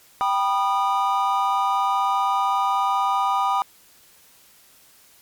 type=chord; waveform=triangle; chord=G augmented; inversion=none; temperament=just; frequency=784 / 980 / 1225 Hz; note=G5 / B5 / D#6; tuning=0 / -14 / -27 cents; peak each=-21 dBFS; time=0.21-3.62 s; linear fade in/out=0 ms; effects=white hiss -53 dBFS RMS until 5.21 s + MP3 96 kbps